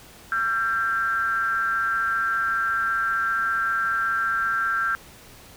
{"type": "ring-modulated tone", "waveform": "triangle", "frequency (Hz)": 112.6, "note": "A2", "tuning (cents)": 40, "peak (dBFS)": -16, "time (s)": [0.32, 4.95], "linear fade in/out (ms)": 0, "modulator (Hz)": 1470, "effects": ["pink hiss -47 dBFS RMS until 5.56 s"]}